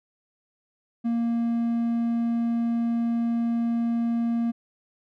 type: tone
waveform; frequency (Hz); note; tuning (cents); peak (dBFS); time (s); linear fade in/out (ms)
triangle; 233.1; A#3; 0; -20; 1.04-4.52; 20
effects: none